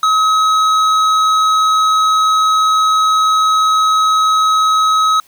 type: tone with hard clipping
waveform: triangle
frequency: 1277 Hz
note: D#6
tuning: 45 cents sharp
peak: -11 dBFS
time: 0.03-5.2 s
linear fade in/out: 2 ms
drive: 13 dB
effects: white hiss -49 dBFS RMS until 5.27 s